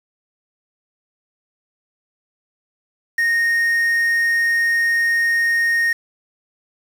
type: tone with quantisation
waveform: triangle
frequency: 1854 Hz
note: A#6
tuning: 10 cents flat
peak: -13 dBFS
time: 3.18-5.93 s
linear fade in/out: 5 ms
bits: 6
effects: none